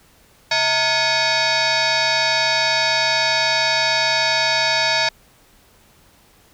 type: tone with frequency modulation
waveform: sine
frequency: 1426 Hz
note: F6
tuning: 36 cents sharp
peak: -15 dBFS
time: 0.51-5.09 s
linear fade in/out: 5 ms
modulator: 781 Hz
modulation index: 5
effects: pink hiss -53 dBFS RMS until 6.53 s